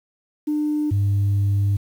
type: tone pair in turn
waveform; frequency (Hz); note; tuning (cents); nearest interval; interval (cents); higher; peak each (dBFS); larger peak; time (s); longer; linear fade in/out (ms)
sine; 300.1 / 100.15; D4 / G2; +38 / +38; octave + perfect fifth; 1900; first; -18 / -14; second; 0.47-0.91 / 0.91-1.77; second; 10
effects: tanh soft clip ceiling -15 dBFS + 8-bit